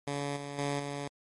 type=tone with level steps; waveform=10% pulse; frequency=142.5 Hz; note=C#3; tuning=48 cents sharp; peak=-24 / -30 / -22 / -27 dBFS; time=0.07-1.08 s; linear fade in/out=5 ms; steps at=0.36 / 0.58 / 0.79 s; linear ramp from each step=10 ms; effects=MP3 48 kbps